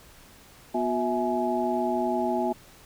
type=tone cluster; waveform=sine; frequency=244.6 / 363.2 / 653 / 842 Hz; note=B3 / F#4 / E5 / G#5; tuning=-16 / -32 / -17 / +24 cents; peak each=-29 dBFS; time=0.74-2.53 s; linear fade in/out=10 ms; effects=pink hiss -52 dBFS RMS until 2.85 s